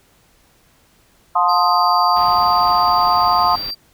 sine chord, F dominant seventh, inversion none, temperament equal with one note detuned, 713.1 / 880 / 1046.5 / 1244.5 Hz, F5 / A5 / C6 / Eb6, +36 / 0 / 0 / 0 cents, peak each -18 / -19 / -16 / -18 dBFS, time 1.35-3.56 s, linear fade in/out 10 ms
triangle tone, 4699 Hz, D8, in tune, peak -22 dBFS, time 1.48-3.75 s, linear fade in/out 20 ms
pink band-stop noise, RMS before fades -34 dBFS, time 2.16-3.71 s, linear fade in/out 5 ms, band 4800 to 13000 Hz, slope 48 dB/octave
effects pink hiss -55 dBFS RMS until 3.93 s

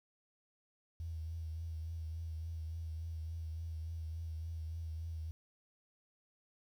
sine tone with vibrato, 81.2 Hz, E2, 26 cents flat, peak -39 dBFS, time 1-5.31 s, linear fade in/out 0 ms, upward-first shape triangle, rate 3.5 Hz, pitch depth 47 cents each way, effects 11-bit

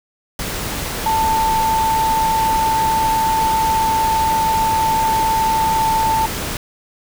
sine tone in noise, 888 Hz, A5, 16 cents sharp, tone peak -14 dBFS, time 1.06-6.26 s, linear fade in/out 2 ms, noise pink, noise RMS -24 dBFS, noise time 0.39-6.57 s, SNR +7 dB, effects none

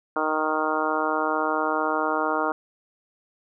harmonic tone, 155.56 Hz, D#3, in tune, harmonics 2 / 3 / 4 / 5 / 6 / 7 / 8 / 9, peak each -30 / -30 / -30 / -30 / -30 / -30 / -30 / -30 dBFS, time 0.16-2.52 s, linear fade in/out 2 ms, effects none

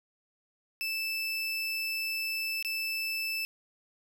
30% pulse tone with dropouts, 2637 Hz, E7, in tune, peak -28 dBFS, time 0.81-3.45 s, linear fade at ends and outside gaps 0 ms, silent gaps 2.626-2.648 s, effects none

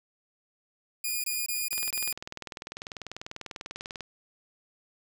5% pulse tone bursts, 2444 Hz, D#7, 32 cents flat, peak -19 dBFS, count 5, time 1.04-2.128 s, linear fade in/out 5 ms, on 200 ms, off 22 ms
click train, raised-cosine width 0.2 ms, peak -20 dBFS, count 47, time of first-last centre 1.73-4.007 s, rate 20.2 Hz
effects none

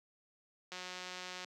click train, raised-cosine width 0.2 ms, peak -27 dBFS, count 133, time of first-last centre 0.72-1.445 s, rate 182 Hz, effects high-pass 200 Hz 12 dB/octave

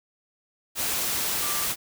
sine tone in noise, 1178 Hz, D6, 5 cents sharp, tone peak -35 dBFS, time 1.39-1.68 s, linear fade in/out 50 ms, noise white, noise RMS -27 dBFS, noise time 0.75-1.76 s, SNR -11 dB, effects none

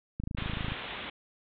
click train, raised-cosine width 5 ms, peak -22 dBFS, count 15, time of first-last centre 0.2-0.72 s, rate 26.9 Hz
white low-pass noise, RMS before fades -40 dBFS, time 0.37-1.1 s, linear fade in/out 5 ms, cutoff 3700 Hz, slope 96 dB/octave
effects none

